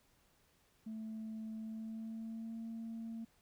sine tone with pitch glide, 220 to 226.8 Hz, A3 to A#3, 0 to -47 cents, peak -40 dBFS, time 0.86-3.25 s, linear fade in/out 10 ms, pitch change +53 cents, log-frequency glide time 1.57-2.6 s, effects tanh soft clip ceiling -39 dBFS + pink hiss -72 dBFS RMS until 3.41 s

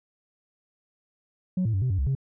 sine tone with pitch steps, 183.9 / 111.1 / 95.9 / 127.8 / 94.6 / 67.3 / 134.9 Hz, F#3 / A2 / G2 / C3 / F#2 / C2 / C#3, -10 / +17 / -37 / -40 / +39 / +49 / -47 cents, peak -20 dBFS, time 1.57-2.151 s, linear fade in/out 5 ms, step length 83 ms, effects tanh soft clip ceiling -20 dBFS

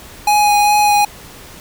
square tone with vibrato, 830.6 Hz, G#5, in tune, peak -10 dBFS, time 0.27-1.05 s, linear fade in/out 5 ms, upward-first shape sine, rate 2.5 Hz, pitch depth 12 cents each way, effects pink hiss -37 dBFS RMS until 1.6 s

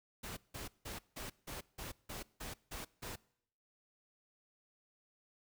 pink noise bursts, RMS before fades -45 dBFS, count 10, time 0.23-3.16 s, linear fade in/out 10 ms, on 140 ms, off 170 ms, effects noise-tail reverb RT60 0.7 s tail -23 dB re dry

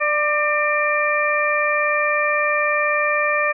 harmonic tone with a mistuned harmonic, 593 Hz, D5, 17 cents sharp, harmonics 1 / 2 / 3 / 4, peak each -22 / -22 / -22 / -22 dBFS, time 0-3.53 s, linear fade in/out 20 ms, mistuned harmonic 3, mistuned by +29 cents, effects none

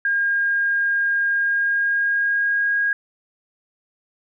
sine tone with pitch glide, 1617 to 1635.8 Hz, G#6 to G#6, -47 to -27 cents, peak -17 dBFS, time 0.05-2.93 s, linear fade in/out 2 ms, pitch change +20 cents, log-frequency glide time 1.31-2.77 s, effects none

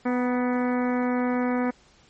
harmonic tone with a mistuned harmonic, 248.4 Hz, B3, 10 cents sharp, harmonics 1 / 2 / 3 / 4 / 5 / 6 / 7 / 8 / 9, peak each -23 / -29 / -33 / -35 / -37 / -39 / -40 / -41 / -42 dBFS, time 0.05-1.71 s, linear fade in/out 10 ms, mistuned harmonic 4, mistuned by -34 cents, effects pink hiss -57 dBFS RMS until 2.09 s + MP3 32 kbps

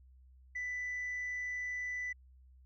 sine tone, 1987 Hz, B6, 10 cents sharp, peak -34 dBFS, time 0.55-2.13 s, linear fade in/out 10 ms, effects tanh soft clip ceiling -34 dBFS + added 64 Hz sine -57 dBFS peak until 2.65 s

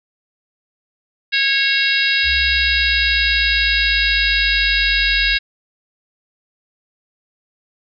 harmonic tone, 548 Hz, C#5, 20 cents flat, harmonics 3 / 4 / 5 / 6 / 7 / 8 / 9, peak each -19 / -21 / -20 / -27 / -20 / -28 / -24 dBFS, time 1.32-5.39 s, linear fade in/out 20 ms
sine exponential sweep, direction down, 68 to 47.55 Hz, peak -24 dBFS, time 2.23-5.38 s, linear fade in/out 50 ms
effects none

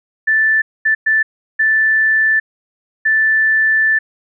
sine tone bursts at uneven times, 1760 Hz, A6, in tune, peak -10 dBFS, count 5, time 0.27-0.62 / 0.85-0.95 / 1.06-1.23 / 1.59-2.4 / 3.05-3.99 s, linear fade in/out 10 ms, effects none

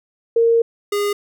sine / square tone pair in turn, 461.7 / 409.3 Hz, A#4 / G#4, -17 / -25 cents, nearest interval major second, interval 208 cents, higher first, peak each -11 / -18 dBFS, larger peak first, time 0.36-0.62 / 0.92-1.13 s, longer first, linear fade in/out 5 ms, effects none

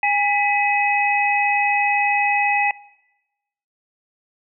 sine tone cluster, 818 / 1987 / 2542 Hz, G#5 / B6 / D#7, -26 / +10 / +36 cents, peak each -19 / -22 / -20 dBFS, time 0.03-2.71 s, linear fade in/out 2 ms, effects noise-tail reverb RT60 1.0 s tail -22 dB re dry

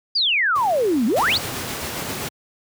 sine exponential two-way sweep, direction down then up, 4978 to 207.7 to 4978 Hz, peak -16 dBFS, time 0.15-1.38 s, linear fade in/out 10 ms, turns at 1.06 s
pink noise, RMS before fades -36 dBFS, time 0.55-1.42 s, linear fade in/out 10 ms
pink noise with tremolo, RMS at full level -26 dBFS, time 1.16-2.29 s, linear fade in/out 10 ms, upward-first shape sine, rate 7.6 Hz, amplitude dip 25%
effects high-pass 100 Hz 12 dB/octave

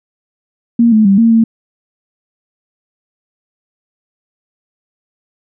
sine tone with pitch steps, 233.9 / 216.8 / 196.3 / 229 / 226.2 Hz, A#3 / A3 / G3 / A#3 / A3, +6 / -25 / +3 / -31 / +48 cents, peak -5 dBFS, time 0.79-1.44 s, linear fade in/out 5 ms, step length 130 ms, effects none

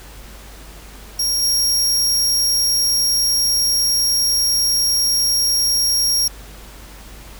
sawtooth tone with level steps, 5590 Hz, F8, 1 cent sharp, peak -14 / -12 dBFS, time 1.19-6.28 s, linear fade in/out 5 ms, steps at 1.42 s, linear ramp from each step 10 ms, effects added 50 Hz sine -38 dBFS peak until 7.39 s + pink hiss -41 dBFS RMS until 7.39 s

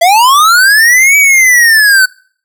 square linear two-way sweep, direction up then down, 654 to 2300 to 1491 Hz, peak -4 dBFS, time 0.01-2.06 s, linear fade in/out 10 ms, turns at 1.17 s, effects noise-tail reverb RT60 0.5 s tail -25 dB re dry

